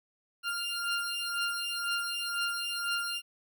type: beating tone pair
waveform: 20% pulse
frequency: 1396.9 / 1398.9 Hz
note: F6 / F6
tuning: 0 / +2 cents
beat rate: 2 Hz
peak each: -29 dBFS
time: 0.43-3.22 s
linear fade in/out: 50 ms
effects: none